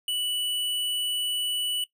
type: tone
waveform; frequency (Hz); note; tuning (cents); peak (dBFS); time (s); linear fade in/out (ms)
square; 2960; F#7; 0; -26; 0.08-1.84; 2
effects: noise-tail reverb RT60 0.1 s tail -18 dB re dry